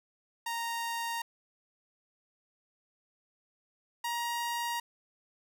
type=tone pair in turn; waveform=sawtooth; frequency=930 / 944.1 Hz; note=A#5 / A#5; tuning=-4 / +22 cents; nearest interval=unison; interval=26 cents; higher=second; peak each=-29 / -28 dBFS; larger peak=second; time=0.46-1.22 / 4.04-4.8 s; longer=neither; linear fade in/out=5 ms; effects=none

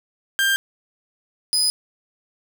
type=tone pair in turn; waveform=30% pulse; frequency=1589 / 4990 Hz; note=G6 / D#8; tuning=+23 / +4 cents; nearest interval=octave + minor sixth; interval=1981 cents; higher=second; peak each=-14 dBFS; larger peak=neither; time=0.39-0.56 / 1.53-1.7 s; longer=neither; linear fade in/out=0 ms; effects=7-bit

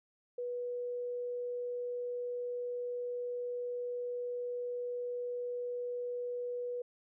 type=tone; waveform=sine; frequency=488.5 Hz; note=B4; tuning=19 cents flat; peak=-35 dBFS; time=0.38-6.82 s; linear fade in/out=5 ms; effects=none

